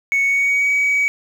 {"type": "tone with pitch glide", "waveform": "sine", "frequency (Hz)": [2217, 2268], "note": ["C#7", "C#7"], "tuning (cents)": [0, 39], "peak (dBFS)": -12, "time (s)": [0.12, 1.08], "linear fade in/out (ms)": 0, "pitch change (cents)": 39, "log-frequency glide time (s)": [0.23, 0.72], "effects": ["tanh soft clip ceiling -12 dBFS", "7-bit"]}